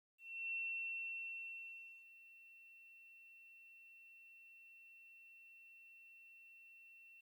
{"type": "tone with ADSR envelope", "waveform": "sine", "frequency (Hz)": 2705, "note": "E7", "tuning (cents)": 44, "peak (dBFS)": -39, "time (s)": [0.18, 7.21], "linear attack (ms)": 350, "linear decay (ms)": 1500, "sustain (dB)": -20, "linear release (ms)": 9, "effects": ["13-bit"]}